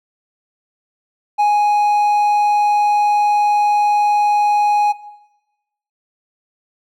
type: tone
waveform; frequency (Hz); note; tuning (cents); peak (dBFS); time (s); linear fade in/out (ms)
triangle; 830.6; G#5; 0; -9; 1.38-4.93; 20
effects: noise-tail reverb RT60 1.0 s tail -17 dB re dry